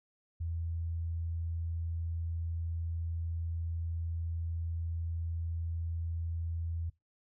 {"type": "tone", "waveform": "sine", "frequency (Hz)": 83.2, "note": "E2", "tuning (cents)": 17, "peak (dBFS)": -33, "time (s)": [0.4, 6.9], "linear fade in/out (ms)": 10, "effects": ["noise-tail reverb RT60 0.2 s tail -21 dB re dry"]}